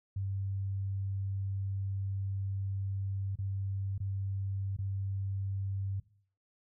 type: tone with dropouts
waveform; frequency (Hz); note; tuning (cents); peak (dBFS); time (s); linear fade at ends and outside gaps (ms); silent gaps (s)
sine; 97.6; G2; -7; -32; 0.16-6; 5; 3.356-3.387 / 3.98-4.002 / 4.766-4.787
effects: noise-tail reverb RT60 0.5 s tail -18 dB re dry